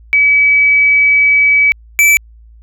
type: tone pair in turn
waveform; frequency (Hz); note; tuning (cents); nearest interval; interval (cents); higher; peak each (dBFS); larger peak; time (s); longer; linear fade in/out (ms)
sine / square; 2285 / 2316; D7 / D7; -48 / -25; unison; 23; second; -6; neither; 0.13-1.72 / 1.99-2.17; first; 0
effects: added 56 Hz sine -37 dBFS peak until 2.62 s